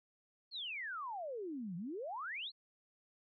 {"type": "exponential two-way sweep", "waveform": "sine", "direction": "down then up", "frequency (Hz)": [4435, 163.4, 4435], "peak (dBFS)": -40, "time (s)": [0.51, 2.52], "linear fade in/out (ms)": 50, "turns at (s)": 1.76, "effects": []}